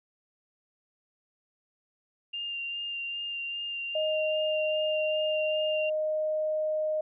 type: tone with vibrato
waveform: sine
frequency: 2794 Hz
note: F7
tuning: in tune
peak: -32 dBFS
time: 2.33-5.9 s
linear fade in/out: 10 ms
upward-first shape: sine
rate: 2.5 Hz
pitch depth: 15 cents each way
type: tone with pitch glide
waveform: sine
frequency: 622.3 to 618.7 Hz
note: D#5 to D#5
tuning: 0 to -10 cents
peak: -26 dBFS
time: 3.95-7.01 s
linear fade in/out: 5 ms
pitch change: -10 cents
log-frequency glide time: 4.06-4.64 s
effects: none

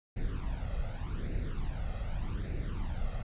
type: noise with flanger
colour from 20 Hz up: brown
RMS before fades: -34 dBFS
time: 0.16-3.23 s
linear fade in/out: 10 ms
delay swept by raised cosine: 0.46 to 1.56 ms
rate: 0.84 Hz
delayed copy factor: +0.7
effects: resampled to 8000 Hz

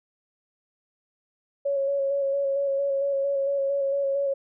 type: tone with vibrato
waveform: sine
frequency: 554.4 Hz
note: C#5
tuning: in tune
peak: -22 dBFS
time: 1.65-4.34 s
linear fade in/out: 10 ms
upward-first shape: square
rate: 4.4 Hz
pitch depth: 19 cents each way
effects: none

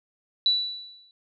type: tone with exponential decay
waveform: sine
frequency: 3950 Hz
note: B7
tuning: in tune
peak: -16 dBFS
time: 0.46-1.11 s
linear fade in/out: 1 ms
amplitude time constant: 140 ms
effects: none

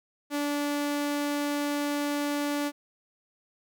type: tone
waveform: sawtooth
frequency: 290 Hz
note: D4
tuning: 22 cents flat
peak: -23 dBFS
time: 0.3-2.72 s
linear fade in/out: 50 ms
effects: none

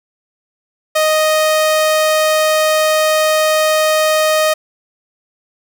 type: tone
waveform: sawtooth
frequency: 622.3 Hz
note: D#5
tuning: in tune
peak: -7 dBFS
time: 0.95-4.54 s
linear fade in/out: 10 ms
effects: none

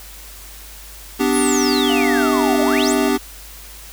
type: chord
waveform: square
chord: G major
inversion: first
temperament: equal with one note detuned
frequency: 249.8 / 293.7 / 392 Hz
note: B3 / D4 / G4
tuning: +20 / 0 / 0 cents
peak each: -20 dBFS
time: 1.19-3.18 s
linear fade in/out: 20 ms
type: exponential two-way sweep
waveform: sine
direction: down then up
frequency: 11670 to 585 to 11670 Hz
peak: -21 dBFS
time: 1.31-2.96 s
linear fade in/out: 50 ms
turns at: 2.62 s
type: tone with pitch glide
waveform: sine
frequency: 698.5 to 648 Hz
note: F5 to E5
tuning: 0 to -30 cents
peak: -24 dBFS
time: 1.89-3.09 s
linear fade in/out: 10 ms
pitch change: -130 cents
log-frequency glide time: 2.18-2.25 s
effects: added 50 Hz sine -39 dBFS peak until 3.92 s + white hiss -39 dBFS RMS until 3.92 s

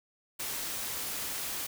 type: noise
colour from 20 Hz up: white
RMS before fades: -36 dBFS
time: 0.39-1.67 s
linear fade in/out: 10 ms
effects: none

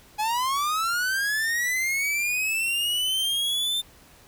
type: linear sweep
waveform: 45% pulse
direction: up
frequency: 830.6 to 3598 Hz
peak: -23 dBFS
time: 0.18-3.82 s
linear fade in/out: 20 ms
effects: pink hiss -53 dBFS RMS until 4.27 s

